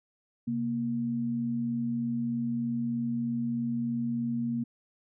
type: tone pair together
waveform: sine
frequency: 132 / 235.2 Hz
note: C3 / A#3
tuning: +16 / +16 cents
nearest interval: minor seventh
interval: 1000 cents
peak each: -37 / -28 dBFS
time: 0.47-4.64 s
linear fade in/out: 10 ms
effects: none